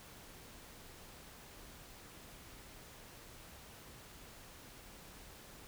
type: silence
effects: pink hiss -55 dBFS RMS until 5.67 s

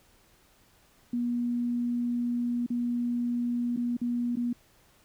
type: tone with dropouts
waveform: sine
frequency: 240.7 Hz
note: B3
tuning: 44 cents flat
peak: -26 dBFS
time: 1.13-4.53 s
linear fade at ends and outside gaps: 5 ms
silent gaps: 2.664-2.702 / 3.764-3.772 / 3.969-4.014 / 4.357-4.369 s
effects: pink hiss -62 dBFS RMS until 5.04 s

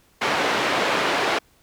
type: band-pass noise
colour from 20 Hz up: pink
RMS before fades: -22 dBFS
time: 0.21-1.39 s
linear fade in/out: 10 ms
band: 390 to 3100 Hz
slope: 12 dB/octave
effects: pink hiss -59 dBFS RMS until 1.62 s

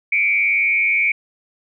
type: tone with frequency modulation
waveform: sine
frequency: 2300 Hz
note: D7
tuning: 37 cents flat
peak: -14 dBFS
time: 0.12-1.12 s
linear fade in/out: 5 ms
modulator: 99.2 Hz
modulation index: 1.1
effects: none

